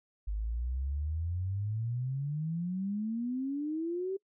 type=exponential sweep; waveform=sine; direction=up; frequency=49.92 to 392 Hz; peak=-31 dBFS; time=0.27-4.17 s; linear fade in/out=10 ms; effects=noise-tail reverb RT60 0.1 s tail -23 dB re dry